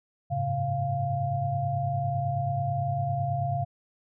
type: tone cluster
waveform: sine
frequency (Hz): 98.2 / 107.8 / 136.3 / 697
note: G2 / A2 / C#3 / F5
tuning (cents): +4 / -35 / -29 / -4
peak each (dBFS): -37 / -33 / -29 / -29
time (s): 0.3-3.65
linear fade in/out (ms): 20
effects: none